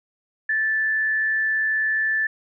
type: tone with frequency modulation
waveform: sine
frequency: 1752 Hz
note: A6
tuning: 8 cents flat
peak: -19 dBFS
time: 0.49-2.27 s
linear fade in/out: 5 ms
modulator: 94.6 Hz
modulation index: 0.3
effects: none